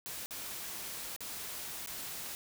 white noise with dropouts, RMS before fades -42 dBFS, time 0.06-2.35 s, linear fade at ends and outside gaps 0 ms, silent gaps 0.26-0.308 / 1.163-1.206 / 1.861-1.873 s, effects none

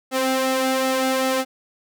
sawtooth tone with flanger, 262 Hz, C4, 2 cents sharp, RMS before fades -21 dBFS, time 0.11-1.45 s, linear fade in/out 50 ms, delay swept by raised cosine 1.5 to 2.43 ms, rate 2.6 Hz, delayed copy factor +0.65, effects none

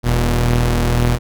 sawtooth tone pair together, 40.69 / 120.1 Hz, E1 / B2, -22 / -48 cents, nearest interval octave + perfect fifth, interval 1874 cents, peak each -12 dBFS, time 0.03-1.19 s, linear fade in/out 50 ms, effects none

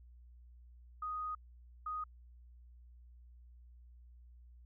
sine tone bursts at uneven times, 1245 Hz, D#6, 1 cent sharp, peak -37 dBFS, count 2, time 1.02-1.35 / 1.86-2.04 s, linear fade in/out 5 ms, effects added 60 Hz sine -55 dBFS peak until 4.65 s

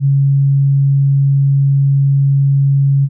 sine tone, 138.59 Hz, C#3, in tune, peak -8 dBFS, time 0-3.09 s, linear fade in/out 50 ms, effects none

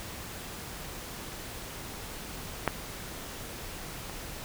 clicks, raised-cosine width 0.5 ms, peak -9 / -26 dBFS, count 2, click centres 2.677 / 4.097 s, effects pink hiss -41 dBFS RMS until 4.44 s

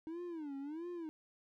triangle tone with vibrato, 311.1 Hz, D#4, in tune, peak -39 dBFS, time 0.07-1.09 s, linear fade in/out 0 ms, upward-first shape sine, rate 1.5 Hz, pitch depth 220 cents each way, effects none

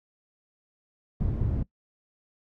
white low-pass noise, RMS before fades -27 dBFS, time 1.2-1.63 s, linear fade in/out 5 ms, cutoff 120 Hz, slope 12 dB/octave, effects noise-tail reverb RT60 0.1 s tail -21 dB re dry

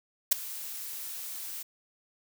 blue noise with ADSR envelope, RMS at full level -18 dBFS, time 0.31-1.63 s, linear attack 12 ms, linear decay 9 ms, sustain -21 dB, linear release 9 ms, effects none

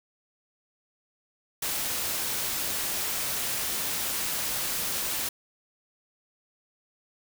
white noise, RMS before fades -30 dBFS, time 1.62-5.29 s, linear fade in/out 5 ms, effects none

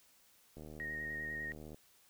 click train, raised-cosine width 2 ms, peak -37 dBFS, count 91, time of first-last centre 0.57-1.745 s, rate 76.6 Hz
sine tone with vibrato, 1864.7 Hz, A#6, in tune, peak -39 dBFS, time 0.8-1.52 s, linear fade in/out 0 ms, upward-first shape square, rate 10 Hz, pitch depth 14 cents each way
effects white hiss -67 dBFS RMS until 2.09 s

